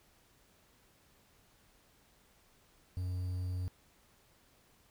triangle tone with quantisation, 91 Hz, F#2, 28 cents flat, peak -32 dBFS, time 2.97-3.68 s, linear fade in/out 0 ms, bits 10, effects pink hiss -67 dBFS RMS until 4.9 s

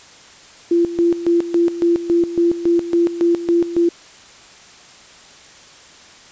sine tone with tremolo, 341.7 Hz, F4, 38 cents flat, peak -11 dBFS, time 0.71-3.89 s, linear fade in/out 5 ms, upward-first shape square, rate 3.6 Hz, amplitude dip 75%, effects white hiss -43 dBFS RMS until 6.31 s + resampled to 16000 Hz

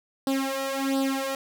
sawtooth tone with flanger, 270.4 Hz, C#4, 43 cents flat, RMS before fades -27 dBFS, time 0.27-1.35 s, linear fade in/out 2 ms, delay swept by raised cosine 0.22 to 2.12 ms, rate 1.4 Hz, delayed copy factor +0.85, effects none

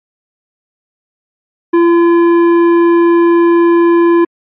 triangle tone with tanh clipping, 340.5 Hz, F4, 44 cents flat, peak -7 dBFS, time 1.73-4.25 s, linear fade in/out 10 ms, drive 18 dB, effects low-pass 2000 Hz 12 dB/octave + MP3 48 kbps

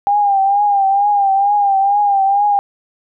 sine tone with vibrato, 801 Hz, G5, 37 cents sharp, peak -10 dBFS, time 0.07-2.59 s, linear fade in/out 0 ms, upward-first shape triangle, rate 2.2 Hz, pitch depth 67 cents each way, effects none

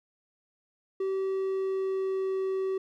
triangle tone with pitch glide, 384.4 to 381.7 Hz, G4 to G4, -34 to -46 cents, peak -25 dBFS, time 1-2.78 s, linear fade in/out 5 ms, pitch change -12 cents, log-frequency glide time 1.16-2.39 s, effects none

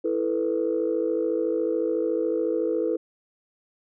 sine chord, E suspended fourth, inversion none, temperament equal, 329.6 / 440 / 493.9 Hz, E4 / A4 / B4, 0 / 0 / 0 cents, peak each -26 dBFS, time 0.04-2.97 s, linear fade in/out 10 ms, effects tanh soft clip ceiling -14 dBFS

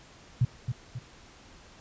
sine tone with echo, 122.9 Hz, B2, 8 cents flat, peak -19 dBFS, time 0.41-0.45 s, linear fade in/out 5 ms, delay 270 ms, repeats 2, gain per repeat -7 dB, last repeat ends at 0.99 s, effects pink hiss -53 dBFS RMS until 1.8 s + resampled to 16000 Hz

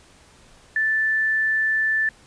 sine tone, 1760 Hz, A6, in tune, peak -18 dBFS, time 0.76-2.09 s, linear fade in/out 2 ms, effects pink hiss -52 dBFS RMS until 2.26 s + resampled to 22050 Hz

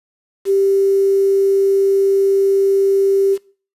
sine tone with quantisation, 392 Hz, G4, in tune, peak -11 dBFS, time 0.45-3.38 s, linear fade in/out 50 ms, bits 6, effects noise-tail reverb RT60 0.4 s tail -20 dB re dry + resampled to 32000 Hz

